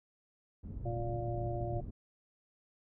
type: low-pass noise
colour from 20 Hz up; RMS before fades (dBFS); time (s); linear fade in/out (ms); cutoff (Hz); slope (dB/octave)
pink; -42; 0.63-1.91; 10; 180; 12
type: harmonic tone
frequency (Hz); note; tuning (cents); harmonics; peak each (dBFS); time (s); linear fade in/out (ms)
117.1; A#2; +8; 1 / 3 / 5 / 6; -37 / -41 / -42 / -42; 0.85-1.81; 10
effects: none